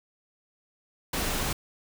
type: noise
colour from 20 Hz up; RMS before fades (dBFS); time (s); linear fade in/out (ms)
pink; -29; 1.13-1.53; 5
effects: none